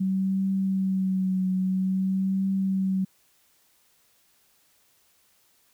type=tone with vibrato; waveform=sine; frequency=189.5 Hz; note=F#3; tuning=42 cents sharp; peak=-22 dBFS; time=0-3.05 s; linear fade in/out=10 ms; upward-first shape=triangle; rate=0.5 Hz; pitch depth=32 cents each way; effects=white hiss -64 dBFS RMS until 5.73 s